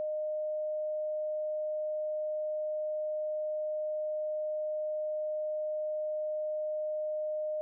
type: tone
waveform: sine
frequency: 613 Hz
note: D#5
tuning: 26 cents flat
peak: -31 dBFS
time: 0-7.61 s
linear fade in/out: 0 ms
effects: none